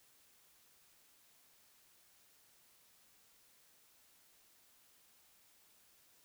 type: silence
effects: white hiss -68 dBFS RMS until 6.24 s